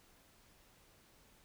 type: silence
effects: pink hiss -66 dBFS RMS until 1.44 s